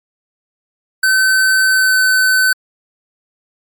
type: tone with pitch glide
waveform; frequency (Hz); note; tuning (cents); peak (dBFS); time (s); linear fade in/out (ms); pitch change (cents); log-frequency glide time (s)
square; 1531 to 1518.7; G6 to F#6; -41 to +45; -10; 1.03-2.53; 5; -14; 1.66-1.98
effects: MP3 96 kbps